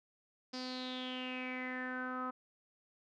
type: tone with low-pass filter sweep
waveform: sawtooth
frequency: 254.6 Hz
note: C4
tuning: 47 cents flat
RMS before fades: -41 dBFS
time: 0.53-2.31 s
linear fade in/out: 10 ms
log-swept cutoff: 5000 to 1200 Hz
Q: 7.9
effects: none